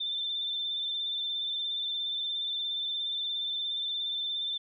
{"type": "tone with vibrato", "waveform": "sine", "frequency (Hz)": 3558, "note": "A7", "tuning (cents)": 19, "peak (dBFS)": -30, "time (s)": [0, 4.58], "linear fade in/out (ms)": 10, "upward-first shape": "sine", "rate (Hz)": 17, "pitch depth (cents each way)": 26, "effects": []}